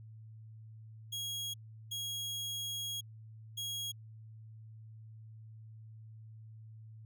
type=tone bursts at uneven times; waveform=sawtooth; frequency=3300 Hz; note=G#7; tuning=12 cents flat; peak=-34 dBFS; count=3; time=1.12-1.54 / 1.91-3.01 / 3.57-3.92 s; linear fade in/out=10 ms; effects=added 110 Hz sine -49 dBFS peak until 7.05 s